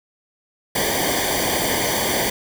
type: noise with comb filter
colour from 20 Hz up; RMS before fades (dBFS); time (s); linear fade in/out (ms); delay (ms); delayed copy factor
pink; -21; 0.75-2.3; 5; 0.75; -0.9
effects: none